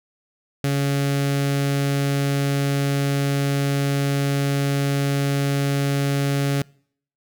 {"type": "tone with notch filter", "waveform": "sawtooth", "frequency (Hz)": 140, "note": "C#3", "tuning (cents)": 18, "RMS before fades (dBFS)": -21, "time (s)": [0.64, 6.62], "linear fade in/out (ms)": 0, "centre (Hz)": 970, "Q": 1.8, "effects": ["noise-tail reverb RT60 0.6 s tail -25 dB re dry"]}